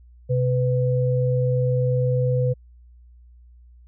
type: tone pair together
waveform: sine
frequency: 128.51 / 500 Hz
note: C3 / B4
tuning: -31 / +21 cents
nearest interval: 2 octaves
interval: 2352 cents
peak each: -19 / -23 dBFS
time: 0.29-2.54 s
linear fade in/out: 20 ms
effects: added 60 Hz sine -46 dBFS peak until 3.87 s